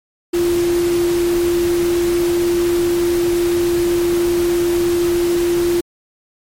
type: tone in noise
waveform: sine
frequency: 346.4 Hz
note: F4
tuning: 14 cents flat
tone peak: -13 dBFS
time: 0.33-5.81 s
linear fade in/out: 10 ms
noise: pink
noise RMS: -27 dBFS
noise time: 0.33-5.81 s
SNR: +11 dB
effects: MP3 64 kbps